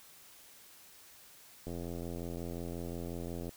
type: click train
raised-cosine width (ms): 2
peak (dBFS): -28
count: 157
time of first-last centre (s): 1.67-3.492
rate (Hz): 85.6
effects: white hiss -57 dBFS RMS until 3.56 s

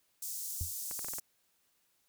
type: high-pass noise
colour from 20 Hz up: pink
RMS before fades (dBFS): -40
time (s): 0.22-1.2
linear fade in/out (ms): 5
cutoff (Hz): 6300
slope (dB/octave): 24
type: tone with exponential decay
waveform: sine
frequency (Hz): 84.1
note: E2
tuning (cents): +35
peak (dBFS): -29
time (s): 0.61-0.73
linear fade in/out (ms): 0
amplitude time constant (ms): 25
type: clicks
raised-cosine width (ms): 0.5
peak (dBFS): -30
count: 6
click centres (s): 0.912 / 0.992 / 1.046 / 1.085 / 1.136 / 1.185
effects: white hiss -74 dBFS RMS until 2.08 s

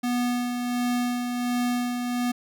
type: tone with tremolo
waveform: square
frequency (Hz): 244.5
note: B3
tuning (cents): -17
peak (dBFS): -23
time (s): 0.03-2.32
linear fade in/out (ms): 10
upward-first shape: sine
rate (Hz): 1.4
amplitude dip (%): 40
effects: none

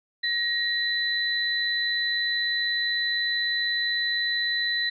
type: tone pair together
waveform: sine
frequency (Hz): 1887 / 3998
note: A#6 / B7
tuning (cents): +21 / +20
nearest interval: octave + minor second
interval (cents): 1299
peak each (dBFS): -26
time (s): 0.23-4.9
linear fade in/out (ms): 10
effects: none

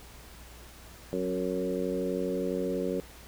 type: harmonic tone with a mistuned harmonic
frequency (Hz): 92.2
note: F#2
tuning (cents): -6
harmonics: 2 / 3 / 4 / 5 / 6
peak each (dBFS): -35 / -35 / -34 / -33 / -36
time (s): 1.13-3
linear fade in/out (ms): 0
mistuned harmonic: 3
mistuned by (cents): -18
effects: added 60 Hz sine -51 dBFS peak until 3.27 s + pink hiss -51 dBFS RMS until 3.27 s

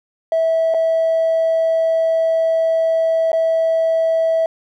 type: tone with dropouts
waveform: triangle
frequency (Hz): 652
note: E5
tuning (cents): -19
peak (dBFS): -10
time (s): 0.32-4.46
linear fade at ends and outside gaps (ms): 2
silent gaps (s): 0.74-0.745 / 3.318-3.33
effects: tanh soft clip ceiling -10 dBFS

